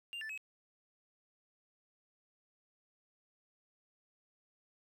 triangle tone with pitch steps, 2793 / 1759 / 2561 Hz, F7 / A6 / D#7, -1 / -1 / +49 cents, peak -39 dBFS, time 0.13-0.376 s, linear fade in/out 0 ms, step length 82 ms, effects none

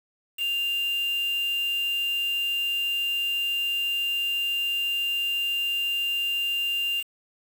sine tone with quantisation, 2794 Hz, F7, in tune, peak -24 dBFS, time 0.37-7.04 s, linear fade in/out 50 ms, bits 6, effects none

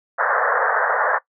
white band-pass noise, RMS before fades -19 dBFS, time 0.18-1.19 s, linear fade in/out 20 ms, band 450 to 1800 Hz, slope 96 dB/octave, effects noise-tail reverb RT60 0.1 s tail -20 dB re dry

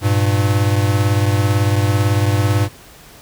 square beating tone pair, 100 / 118 Hz, G2 / A#2, +35 / +22 cents, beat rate 18 Hz, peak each -15 / -19 dBFS, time 0.01-2.69 s, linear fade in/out 50 ms, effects pink hiss -42 dBFS RMS until 3.21 s

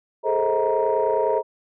sine tone cluster, 415.4 / 445.2 / 527 / 634 / 941 Hz, G#4 / A4 / C5 / D#5 / A#5, 0 / +20 / +12 / +32 / +16 cents, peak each -24 dBFS, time 0.23-1.43 s, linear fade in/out 50 ms, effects tanh soft clip ceiling -10 dBFS

